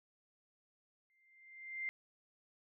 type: tone with exponential growth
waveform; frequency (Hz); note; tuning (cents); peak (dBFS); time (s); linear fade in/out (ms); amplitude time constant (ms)
sine; 2093; C7; 0; -35; 1.1-1.89; 0; 170
effects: none